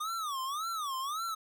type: tone with vibrato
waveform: square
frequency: 1191 Hz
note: D6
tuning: 24 cents sharp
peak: -34 dBFS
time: 0-1.35 s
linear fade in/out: 10 ms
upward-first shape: sine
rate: 1.8 Hz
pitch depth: 230 cents each way
effects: none